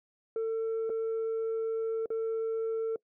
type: tone with dropouts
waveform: sine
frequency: 448.7 Hz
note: A4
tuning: 34 cents sharp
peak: -26 dBFS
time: 0.36-2.96 s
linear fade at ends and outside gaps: 2 ms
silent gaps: 0.895-0.9 / 2.059-2.103 s
effects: noise-tail reverb RT60 0.1 s tail -24 dB re dry + tanh soft clip ceiling -28 dBFS